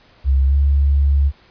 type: tone with pitch glide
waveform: sine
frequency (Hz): 67.3 to 70.2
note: C2 to C#2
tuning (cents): +49 to +22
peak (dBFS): -11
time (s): 0.24-1.32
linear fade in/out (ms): 50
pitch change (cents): +73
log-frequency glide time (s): 0.47-0.54
effects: pink hiss -51 dBFS RMS until 1.5 s + resampled to 11025 Hz